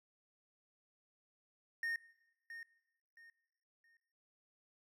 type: tone with echo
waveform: triangle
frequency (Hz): 1841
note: A#6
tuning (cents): -22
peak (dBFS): -34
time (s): 1.83-1.96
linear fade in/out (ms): 2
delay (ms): 670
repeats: 3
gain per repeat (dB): -11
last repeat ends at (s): 3.97
effects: noise-tail reverb RT60 1.0 s tail -20 dB re dry